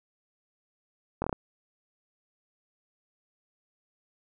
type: slowing click train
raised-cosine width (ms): 1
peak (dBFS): -15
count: 5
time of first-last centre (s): 1.22-1.328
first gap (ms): 21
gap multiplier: 1.17
effects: none